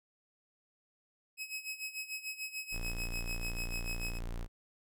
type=tone with tremolo; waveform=sawtooth; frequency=2557 Hz; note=D#7; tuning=47 cents sharp; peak=-33 dBFS; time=1.37-4.2 s; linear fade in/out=50 ms; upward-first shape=sine; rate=6.8 Hz; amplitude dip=80%
type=tone; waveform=square; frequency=29.11 Hz; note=A#0; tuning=2 cents flat; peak=-37 dBFS; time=2.71-4.48 s; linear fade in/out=50 ms
effects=none